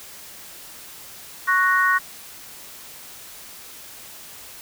sine chord, F# major, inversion second, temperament equal, 1108.7 / 1480 / 1864.7 Hz, C#6 / F#6 / A#6, 0 / 0 / 0 cents, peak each -20 dBFS, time 1.47-1.99 s, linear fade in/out 20 ms, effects white hiss -41 dBFS RMS until 4.61 s

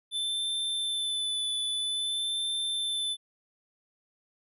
square tone with vibrato, 3520 Hz, A7, in tune, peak -29 dBFS, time 0.11-3.17 s, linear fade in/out 50 ms, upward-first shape sine, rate 0.51 Hz, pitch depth 20 cents each way, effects resampled to 32000 Hz

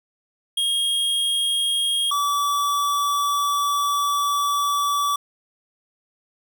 square tone pair in turn, 3256 / 1151.2 Hz, G#7 / D6, -35 / -35 cents, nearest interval octave + tritone, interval 1800 cents, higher first, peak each -20 dBFS, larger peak neither, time 0.57-2.11 / 2.11-5.16 s, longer second, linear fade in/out 5 ms, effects none

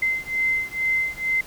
sine beating tone pair, 2070 / 2072.2 Hz, C7 / C7, -19 / -17 cents, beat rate 2.2 Hz, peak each -24 dBFS, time 0.02-1.41 s, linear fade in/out 5 ms, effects pink hiss -43 dBFS RMS until 1.46 s

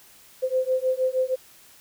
sine beating tone pair, 513 / 519.4 Hz, C5 / C5, -34 / -13 cents, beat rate 6.4 Hz, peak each -24 dBFS, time 0.42-1.36 s, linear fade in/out 20 ms, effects white hiss -52 dBFS RMS until 1.8 s

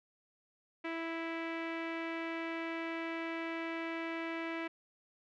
sawtooth tone with low-pass filter, 329.6 Hz, E4, in tune, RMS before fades -39 dBFS, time 0.84-4.68 s, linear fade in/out 10 ms, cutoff 2300 Hz, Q 2.9, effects none

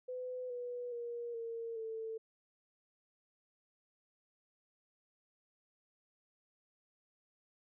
sine tone with pitch steps, 504 / 488.8 / 474.1 / 459.8 / 445.9 Hz, B4 / B4 / A#4 / A#4 / A4, +35 / -18 / +29 / -24 / +23 cents, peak -39 dBFS, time 0.08-2.18 s, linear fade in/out 10 ms, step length 420 ms, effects none

